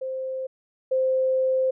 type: tone pair in turn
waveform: sine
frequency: 523.3 / 521.4 Hz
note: C5 / C5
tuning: 0 / -6 cents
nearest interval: unison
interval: 6 cents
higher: first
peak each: -27 / -19 dBFS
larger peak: second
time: 0.01-0.47 / 0.91-1.71 s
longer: second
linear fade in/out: 10 ms
effects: none